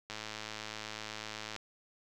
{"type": "click train", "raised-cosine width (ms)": 0.2, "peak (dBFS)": -23, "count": 159, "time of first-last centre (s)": [0.1, 1.563], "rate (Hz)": 108, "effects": []}